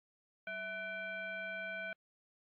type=tone with frequency modulation; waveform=sine; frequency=1500 Hz; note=F#6; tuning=23 cents sharp; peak=-39 dBFS; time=0.47-1.93 s; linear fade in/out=2 ms; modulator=845 Hz; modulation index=1.1; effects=AAC 64 kbps